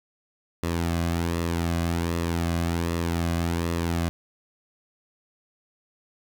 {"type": "tone with flanger", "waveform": "sawtooth", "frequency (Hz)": 84.5, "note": "E2", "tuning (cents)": 43, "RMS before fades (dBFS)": -26, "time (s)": [0.63, 4.09], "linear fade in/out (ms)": 0, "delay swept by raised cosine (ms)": [1.3, 2.23], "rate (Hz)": 1.3, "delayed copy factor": -0.5, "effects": []}